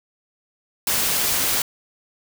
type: noise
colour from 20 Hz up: white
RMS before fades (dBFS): -21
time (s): 0.87-1.62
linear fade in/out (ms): 2
effects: none